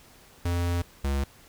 square tone pair in turn, 86.9 / 69.23 Hz, F2 / C#2, -8 / -2 cents, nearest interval major third, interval 394 cents, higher first, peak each -25 dBFS, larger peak neither, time 0.45-0.82 / 1.04-1.24 s, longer first, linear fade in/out 5 ms, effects pink hiss -54 dBFS RMS until 1.48 s

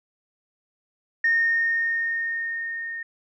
sine tone with level ramp, 1838 Hz, A#6, 25 cents flat, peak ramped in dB -16 to -30 dBFS, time 1.24-3.03 s, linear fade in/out 5 ms, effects tanh soft clip ceiling -12 dBFS

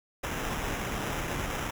pink noise with sample-and-hold, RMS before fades -33 dBFS, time 0.23-1.71 s, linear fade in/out 10 ms, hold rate 4410 Hz, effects none

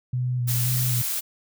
sine tone with vibrato, 123.47 Hz, B2, in tune, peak -22 dBFS, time 0.13-1.02 s, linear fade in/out 5 ms, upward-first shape square, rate 1.9 Hz, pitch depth 25 cents each way
blue noise, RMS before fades -27 dBFS, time 0.47-1.21 s, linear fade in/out 20 ms
effects none

